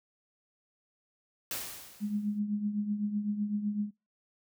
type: noise with exponential decay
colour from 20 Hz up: white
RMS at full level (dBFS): -34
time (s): 1.51-2.39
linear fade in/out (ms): 2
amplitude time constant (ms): 190
type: tone with tremolo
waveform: sine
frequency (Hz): 207.7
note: G#3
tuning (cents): 0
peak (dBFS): -26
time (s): 2-3.91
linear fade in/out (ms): 50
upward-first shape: triangle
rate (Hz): 7.9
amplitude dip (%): 70
effects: noise-tail reverb RT60 0.3 s tail -26 dB re dry